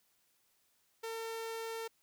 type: tone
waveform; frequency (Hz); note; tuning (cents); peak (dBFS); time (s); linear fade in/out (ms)
sawtooth; 452.4; A4; +48; -35; 1.03-1.88; 10
effects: white hiss -74 dBFS RMS until 2.02 s